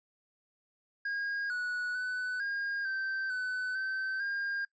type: tone with pitch steps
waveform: triangle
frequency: 1630 / 1470 / 1498 / 1620 / 1557 / 1506 / 1544 / 1610 Hz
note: G#6 / F#6 / F#6 / G#6 / G6 / F#6 / G6 / G6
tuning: -33 / -12 / +21 / -43 / -12 / +30 / -27 / +46 cents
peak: -30 dBFS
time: 1.05-4.65 s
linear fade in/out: 5 ms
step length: 450 ms
effects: noise-tail reverb RT60 0.1 s tail -22 dB re dry + resampled to 16000 Hz